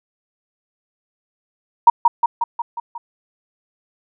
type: tone with echo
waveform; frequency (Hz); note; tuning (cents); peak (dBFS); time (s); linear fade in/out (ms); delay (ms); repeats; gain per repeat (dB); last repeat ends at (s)
sine; 940; A#5; +14; -3; 1.87-1.9; 5; 180; 6; -4; 2.98
effects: none